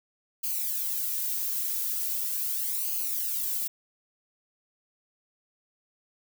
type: noise with flanger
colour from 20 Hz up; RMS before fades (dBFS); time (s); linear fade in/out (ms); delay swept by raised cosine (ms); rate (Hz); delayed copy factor
violet; -30; 0.43-3.68; 10; 0.54 to 2.84; 0.4; -0.8
effects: none